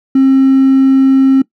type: tone with hard clipping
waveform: triangle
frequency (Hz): 267.3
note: C4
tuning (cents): +37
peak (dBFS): -5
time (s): 0.15-1.42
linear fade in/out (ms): 5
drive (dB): 4
effects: noise-tail reverb RT60 0.1 s tail -21 dB re dry